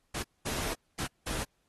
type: noise bursts at uneven times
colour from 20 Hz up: pink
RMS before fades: -35 dBFS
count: 4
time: 0.14-0.23 / 0.45-0.74 / 0.98-1.07 / 1.26-1.44 s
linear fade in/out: 10 ms
effects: pink hiss -75 dBFS RMS until 1.68 s + AAC 32 kbps